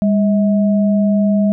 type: tone pair together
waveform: sine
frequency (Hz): 201.9 / 641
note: G#3 / E5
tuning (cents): -49 / -49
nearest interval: octave + minor sixth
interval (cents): 2000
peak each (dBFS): -11 / -20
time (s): 0.02-1.52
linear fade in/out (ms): 0
effects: none